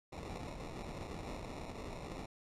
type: noise with sample-and-hold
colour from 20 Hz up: pink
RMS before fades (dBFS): -45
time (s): 0.12-2.26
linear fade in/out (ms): 10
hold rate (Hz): 1575
effects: low-pass 8000 Hz 12 dB/octave